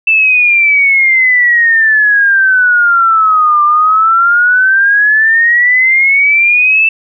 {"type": "exponential two-way sweep", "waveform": "sine", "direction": "down then up", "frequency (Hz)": [2659, 1186, 2659], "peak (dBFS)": -5, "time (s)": [0.07, 6.89], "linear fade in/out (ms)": 5, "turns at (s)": 3.63, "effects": []}